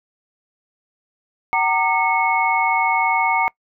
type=tone cluster; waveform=sine; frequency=760 / 921 / 1198 / 2192 Hz; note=F#5 / A#5 / D6 / C#7; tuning=+46 / -21 / +34 / -20 cents; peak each=-22 / -19 / -25 / -20 dBFS; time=1.53-3.48 s; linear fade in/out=0 ms; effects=noise-tail reverb RT60 0.1 s tail -24 dB re dry